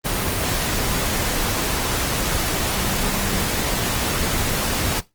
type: tone in noise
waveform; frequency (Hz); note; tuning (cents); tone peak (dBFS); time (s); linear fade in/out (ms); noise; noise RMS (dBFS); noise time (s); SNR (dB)
sine; 196.4; G3; +4; -30; 2.72-3.44; 20; pink; -22; 0.04-5.01; -11
effects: noise-tail reverb RT60 0.2 s tail -17 dB re dry + Opus 24 kbps